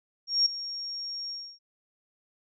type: tone with ADSR envelope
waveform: sine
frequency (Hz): 5560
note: F8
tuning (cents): -9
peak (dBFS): -18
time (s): 0.27-1.59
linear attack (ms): 190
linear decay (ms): 5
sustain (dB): -15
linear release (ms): 290
effects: none